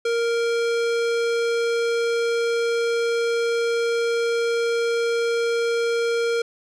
square tone with low-pass filter, 466.2 Hz, A#4, in tune, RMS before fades -22 dBFS, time 0.05-6.42 s, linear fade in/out 5 ms, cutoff 6300 Hz, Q 0.71, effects none

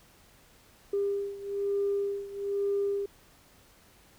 sine beating tone pair, 400.4 / 401.5 Hz, G4 / G4, +37 / +41 cents, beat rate 1.1 Hz, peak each -29 / -32 dBFS, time 0.93-3.06 s, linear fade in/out 5 ms, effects tanh soft clip ceiling -20 dBFS + pink hiss -59 dBFS RMS until 4.18 s

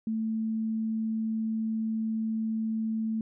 sine tone, 221.4 Hz, A3, 11 cents sharp, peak -27 dBFS, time 0.07-3.21 s, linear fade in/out 2 ms, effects none

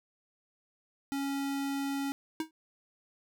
square tone, 277.2 Hz, C#4, in tune, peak -32 dBFS, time 1.12-2.12 s, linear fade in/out 0 ms
square tone with exponential decay, 317.3 Hz, D#4, 34 cents sharp, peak -28 dBFS, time 2.4-2.51 s, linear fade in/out 2 ms, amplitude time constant 22 ms
effects none

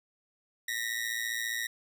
sawtooth ring-modulated tone, 1894 Hz, A#6, 27 cents sharp, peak -25 dBFS, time 0.68-1.67 s, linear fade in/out 5 ms, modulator 57.4 Hz, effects none

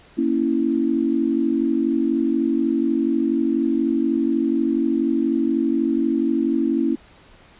sine chord, A# diminished, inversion none, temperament equal, 233.1 / 277.2 / 329.6 Hz, A#3 / C#4 / E4, 0 / 0 / 0 cents, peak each -23 / -21 / -21 dBFS, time 0.17-6.96 s, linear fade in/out 20 ms, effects pink hiss -50 dBFS RMS until 7.59 s + resampled to 8000 Hz

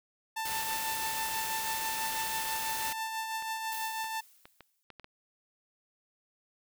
sawtooth tone with tremolo, 888 Hz, A5, 16 cents sharp, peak -28 dBFS, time 0.36-4.21 s, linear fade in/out 10 ms, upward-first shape triangle, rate 6.1 Hz, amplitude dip 45%
white noise, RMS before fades -37 dBFS, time 0.45-2.93 s, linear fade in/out 5 ms
clicks, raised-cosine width 0.3 ms, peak -32 dBFS, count 7, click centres 3.424 / 4.043 / 4.455 / 4.607 / 4.903 / 4.997 / 5.044 s
blue noise with exponential decay, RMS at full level -39 dBFS, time 3.72-4.83 s, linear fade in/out 0 ms, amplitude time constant 240 ms
effects none

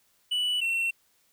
triangle tone pair in turn, 2960 / 2712 Hz, F#7 / E7, 0 / +49 cents, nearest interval major second, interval 151 cents, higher first, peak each -23 dBFS, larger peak neither, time 0.31-0.61 / 0.61-0.91 s, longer neither, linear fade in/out 10 ms, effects white hiss -67 dBFS RMS until 1.32 s

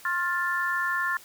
sine chord, F major, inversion second, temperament equal with one note detuned, 1064.8 / 1396.9 / 1760 Hz, C6 / F6 / A6, +30 / 0 / 0 cents, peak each -30 / -30 / -27 dBFS, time 0.05-1.17 s, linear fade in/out 2 ms, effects white hiss -50 dBFS RMS until 1.24 s

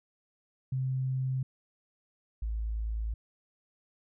sine tone pair in turn, 130.81 / 54.76 Hz, C3 / A1, 0 / -8 cents, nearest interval octave + minor third, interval 1508 cents, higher first, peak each -28 / -30 dBFS, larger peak first, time 0.72-1.43 / 2.42-3.14 s, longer second, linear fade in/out 5 ms, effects none

